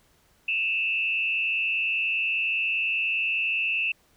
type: tone with frequency modulation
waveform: sine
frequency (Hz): 2655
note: E7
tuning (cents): +12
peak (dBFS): -23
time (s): 0.48-3.92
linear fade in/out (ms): 5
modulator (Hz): 147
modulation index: 0.69
effects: pink hiss -63 dBFS RMS until 4.16 s